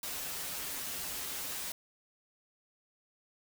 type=noise with comb filter; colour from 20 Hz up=white; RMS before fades=-39 dBFS; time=0.03-1.72 s; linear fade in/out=2 ms; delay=9 ms; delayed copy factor=-0.75; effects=none